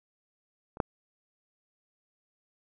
clicks, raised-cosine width 1 ms, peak -30 / -11 dBFS, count 2, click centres 0.771 / 0.802 s, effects none

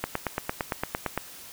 click train, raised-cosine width 0.5 ms, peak -11 dBFS, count 11, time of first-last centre 0.04-1.176 s, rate 8.8 Hz, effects white hiss -45 dBFS RMS until 1.52 s

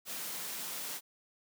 white high-pass noise, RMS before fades -40 dBFS, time 0.05-1.01 s, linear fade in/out 50 ms, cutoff 130 Hz, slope 96 dB/octave, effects none

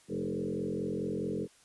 sine tone with frequency modulation, 311.1 Hz, D#4, in tune, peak -31 dBFS, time 0.08-1.48 s, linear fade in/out 50 ms, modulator 44.7 Hz, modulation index 3.7, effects white hiss -62 dBFS RMS until 1.64 s + resampled to 24000 Hz

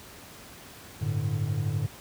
triangle chord, G suspended second, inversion none, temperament equal, 98 / 110 / 146.83 Hz, G2 / A2 / D3, 0 / 0 / 0 cents, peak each -29 / -27 / -28 dBFS, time 1.01-1.87 s, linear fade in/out 10 ms, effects pink hiss -47 dBFS RMS until 2 s + high-pass 60 Hz 12 dB/octave

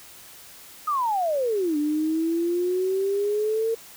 sine exponential two-way sweep, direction down then up, 1269 to 293.7 to 457.5 Hz, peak -21 dBFS, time 0.87-3.75 s, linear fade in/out 10 ms, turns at 1.77 s, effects white hiss -46 dBFS RMS until 3.96 s

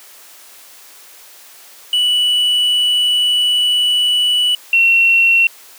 triangle / sine tone pair in turn, 2956 / 2723 Hz, F#7 / F7, -2 / -44 cents, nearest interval minor second, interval 142 cents, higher first, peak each -10 / -8 dBFS, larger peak second, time 1.93-4.55 / 4.73-5.47 s, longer first, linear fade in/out 2 ms, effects white hiss -41 dBFS RMS until 5.78 s + high-pass 400 Hz 12 dB/octave

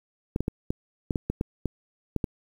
clicks, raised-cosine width 3 ms, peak -13 dBFS, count 11, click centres 0.361 / 0.406 / 0.481 / 0.705 / 1.108 / 1.158 / 1.3 / 1.411 / 1.657 / 2.163 / 2.242 s, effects 8-bit

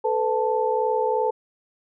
sine tone cluster, 437.2 / 500 / 880 Hz, A4 / B4 / A5, -11 / +21 / 0 cents, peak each -24 dBFS, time 0.04-1.31 s, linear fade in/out 10 ms, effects none

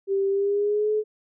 sine tone with pitch glide, 392 to 427.5 Hz, G4 to A4, 0 to -50 cents, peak -20 dBFS, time 0.07-1.04 s, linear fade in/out 50 ms, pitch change +150 cents, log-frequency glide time 0.29-0.92 s, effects none

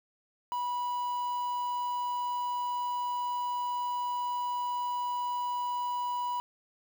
triangle tone with quantisation, 978 Hz, B5, 17 cents flat, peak -28 dBFS, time 0.52-6.4 s, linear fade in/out 0 ms, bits 8, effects none

